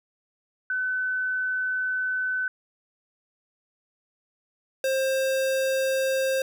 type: tone pair in turn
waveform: sine / square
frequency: 1511 / 530.8 Hz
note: F#6 / C5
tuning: +36 / +25 cents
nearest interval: octave + tritone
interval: 1811 cents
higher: first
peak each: -24 / -23 dBFS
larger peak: second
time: 0.7-2.48 / 4.84-6.42 s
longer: first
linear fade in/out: 2 ms
effects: none